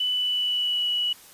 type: tone with pitch glide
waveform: sine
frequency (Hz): 2988 to 2938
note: F#7 to F#7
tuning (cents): +16 to -13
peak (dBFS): -22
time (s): 0-1.13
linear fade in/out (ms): 5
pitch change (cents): -29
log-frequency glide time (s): 0.11-0.86
effects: white hiss -49 dBFS RMS until 1.33 s + resampled to 32000 Hz